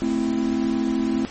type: chord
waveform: triangle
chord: A minor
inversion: none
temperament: equal with one note detuned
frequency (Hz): 220 / 261.6 / 332.3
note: A3 / C4 / E4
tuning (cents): 0 / 0 / +14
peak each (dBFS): -23 / -21 / -23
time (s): 0.02-1.25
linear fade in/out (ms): 0
effects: pink hiss -38 dBFS RMS until 1.3 s + MP3 32 kbps